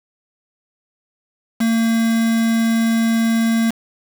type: tone with quantisation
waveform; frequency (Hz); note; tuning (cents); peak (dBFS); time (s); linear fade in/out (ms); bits
triangle; 227.3; A#3; -43; -12; 1.6-3.71; 10; 4
effects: none